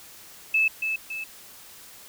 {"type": "tone with echo", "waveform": "sine", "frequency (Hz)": 2615, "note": "E7", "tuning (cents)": -15, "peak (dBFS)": -18, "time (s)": [0.54, 0.68], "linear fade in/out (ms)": 5, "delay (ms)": 280, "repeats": 2, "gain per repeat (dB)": -6, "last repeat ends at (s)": 1.24, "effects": ["white hiss -47 dBFS RMS until 2.08 s"]}